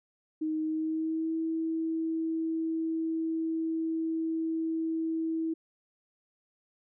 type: tone with pitch glide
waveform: sine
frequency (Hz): 312.6 to 324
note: D#4 to E4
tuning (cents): +8 to -30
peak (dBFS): -28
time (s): 0.41-5.54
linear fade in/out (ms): 10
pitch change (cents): +62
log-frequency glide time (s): 0.61-1.35
effects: none